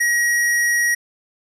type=tone; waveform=square; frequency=1901 Hz; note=A#6; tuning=33 cents sharp; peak=-16 dBFS; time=0-0.95 s; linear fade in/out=10 ms; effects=resampled to 32000 Hz